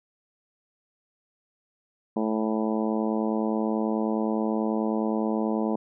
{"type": "harmonic tone", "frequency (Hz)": 109.4, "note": "A2", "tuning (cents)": -9, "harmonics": [2, 3, 4, 5, 6, 7, 8, 9], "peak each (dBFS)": [-26, -30, -32, -34, -36, -37, -38, -39], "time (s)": [2.16, 5.76], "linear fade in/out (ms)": 5, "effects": []}